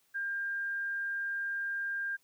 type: tone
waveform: sine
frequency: 1600 Hz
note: G6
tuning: 35 cents sharp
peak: -32 dBFS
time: 0.14-2.17 s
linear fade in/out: 20 ms
effects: white hiss -71 dBFS RMS until 2.23 s + high-pass 80 Hz 12 dB/octave